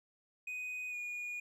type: tone with pitch glide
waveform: triangle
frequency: 2495 to 2444 Hz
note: D#7 to D#7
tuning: +4 to -32 cents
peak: -37 dBFS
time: 0.47-1.4 s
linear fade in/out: 5 ms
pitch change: -36 cents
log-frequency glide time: 0.9-0.95 s
effects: none